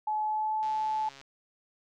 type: tone with pitch glide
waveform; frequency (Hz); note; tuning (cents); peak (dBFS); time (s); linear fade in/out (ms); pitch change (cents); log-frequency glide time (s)
sine; 856 to 866.4; A5 to A5; -48 to -27; -27; 0.07-1.09; 5; +21; 0.23-0.56
type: click train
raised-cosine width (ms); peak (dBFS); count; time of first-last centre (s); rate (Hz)
0.2; -32; 81; 0.63-1.214; 137
effects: none